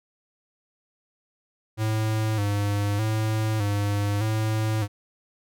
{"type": "tone with vibrato", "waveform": "square", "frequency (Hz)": 105.6, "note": "G#2", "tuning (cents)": 29, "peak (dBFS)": -23, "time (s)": [1.77, 4.88], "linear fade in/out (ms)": 50, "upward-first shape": "square", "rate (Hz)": 0.82, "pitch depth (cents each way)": 59, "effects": []}